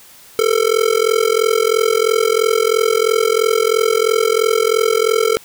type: tone with amplitude modulation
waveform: square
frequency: 446.5 Hz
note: A4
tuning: 25 cents sharp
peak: -9 dBFS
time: 0.39-5.37 s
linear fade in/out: 0 ms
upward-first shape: sine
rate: 43 Hz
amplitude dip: 95%
effects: white hiss -43 dBFS RMS until 5.44 s